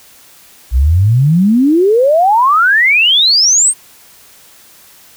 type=exponential sweep; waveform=sine; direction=up; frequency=58.27 to 8870 Hz; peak=-6 dBFS; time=0.71-3.74 s; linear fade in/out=50 ms; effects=white hiss -42 dBFS RMS until 5.16 s

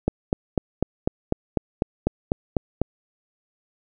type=click train; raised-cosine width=2 ms; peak=-6 dBFS; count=12; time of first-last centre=0.08-2.816 s; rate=4.02 Hz; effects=none

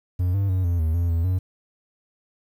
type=tone with pitch steps; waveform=triangle; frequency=90.1 / 98.7 / 92.7 / 86.5 / 79.7 / 86.1 / 83.4 / 92.2 Hz; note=F#2 / G2 / F#2 / F2 / D#2 / F2 / E2 / F#2; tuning=-45 / +12 / +4 / -16 / +42 / -24 / +21 / -6 cents; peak=-17 dBFS; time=0.19-1.39 s; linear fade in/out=10 ms; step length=150 ms; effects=9-bit

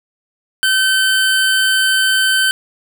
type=tone; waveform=25% pulse; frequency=1538 Hz; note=G6; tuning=33 cents flat; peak=-8 dBFS; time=0.63-2.51 s; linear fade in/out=0 ms; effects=none

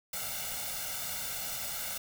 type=noise with comb filter; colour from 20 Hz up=white; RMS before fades=-37 dBFS; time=0.13-1.98 s; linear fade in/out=5 ms; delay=1.4 ms; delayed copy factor=+1; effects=none

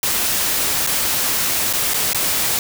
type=noise with dropouts; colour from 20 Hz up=white; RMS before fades=-19 dBFS; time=0.03-2.59 s; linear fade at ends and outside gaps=1 ms; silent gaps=0.865-0.872 / 1.728-1.735 / 1.936-1.942 / 2.132-2.146 s; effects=none

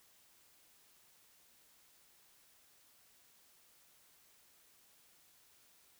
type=silence; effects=white hiss -67 dBFS RMS until 5.99 s

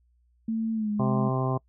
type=tone with pitch glide; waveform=sine; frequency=223.6 to 208.6 Hz; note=A3 to G#3; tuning=+28 to +8 cents; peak=-25 dBFS; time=0.48-1.29 s; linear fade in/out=5 ms; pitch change=-120 cents; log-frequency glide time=0.74-0.91 s
type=harmonic tone; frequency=130.3 Hz; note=C3; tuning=7 cents flat; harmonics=1 / 2 / 3 / 4 / 5 / 6 / 7 / 8 / 9; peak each=-26 / -33 / -33 / -39 / -34 / -36 / -42 / -34 / -47 dBFS; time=0.99-1.58 s; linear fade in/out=10 ms
effects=noise-tail reverb RT60 0.1 s tail -25 dB re dry + added 60 Hz sine -62 dBFS peak until 1.68 s

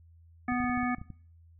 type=harmonic tone; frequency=246.9 Hz; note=B3; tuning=in tune; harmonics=1 / 3 / 5 / 7 / 9; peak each=-29 / -34 / -36 / -37 / -39 dBFS; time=0.48-0.95 s; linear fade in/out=5 ms
type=clicks; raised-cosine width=5 ms; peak=-30 dBFS; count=9; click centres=0.521 / 0.603 / 0.642 / 0.697 / 0.775 / 0.831 / 0.984 / 1.015 / 1.103 s
effects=noise-tail reverb RT60 0.5 s tail -21 dB re dry + added 83 Hz sine -54 dBFS peak until 1.59 s

